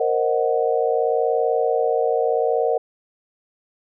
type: chord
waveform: sine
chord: C half-diminished seventh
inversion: third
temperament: equal with one note detuned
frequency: 466.2 / 526.9 / 622.3 / 740 Hz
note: Bb4 / C5 / Eb5 / Gb5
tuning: 0 / +12 / 0 / 0 cents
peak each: -20 / -24 / -24 / -24 dBFS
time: 0-2.78 s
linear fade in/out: 5 ms
effects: none